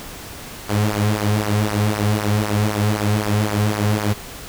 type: tone with flanger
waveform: sawtooth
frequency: 105 Hz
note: G#2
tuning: 19 cents sharp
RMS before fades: -19 dBFS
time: 0.68-4.14 s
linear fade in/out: 20 ms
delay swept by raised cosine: 0.26 to 3.46 ms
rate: 3.9 Hz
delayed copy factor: -0.7
effects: pink hiss -35 dBFS RMS until 4.48 s